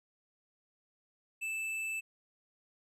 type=tone with hard clipping; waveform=sine; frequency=2637 Hz; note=E7; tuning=in tune; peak=-36 dBFS; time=1.41-2.01 s; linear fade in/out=20 ms; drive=8 dB; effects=none